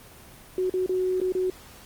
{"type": "tone with dropouts", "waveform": "sine", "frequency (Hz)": 370, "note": "F#4", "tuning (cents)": 0, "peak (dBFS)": -22, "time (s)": [0.58, 1.5], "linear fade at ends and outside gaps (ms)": 2, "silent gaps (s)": [[0.697, 0.739], [0.862, 0.893], [1.202, 1.214], [1.322, 1.35]], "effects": ["pink hiss -48 dBFS RMS until 1.85 s", "Opus 24 kbps"]}